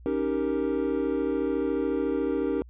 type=chord; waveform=triangle; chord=Eb dominant seventh; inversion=third; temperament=equal; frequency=277.2 / 311.1 / 392 / 466.2 Hz; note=Db4 / Eb4 / G4 / Bb4; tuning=0 / 0 / 0 / 0 cents; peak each=-28 dBFS; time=0.06-2.62 s; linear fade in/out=0 ms; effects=added 60 Hz sine -45 dBFS peak until 2.69 s + resampled to 8000 Hz